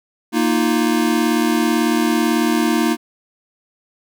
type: chord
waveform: square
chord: Bb suspended fourth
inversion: none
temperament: equal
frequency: 233.1 / 311.1 / 349.2 Hz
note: Bb3 / Eb4 / F4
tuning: 0 / 0 / 0 cents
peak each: -19 / -19 / -22 dBFS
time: 0.32-2.97 s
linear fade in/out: 50 ms
effects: none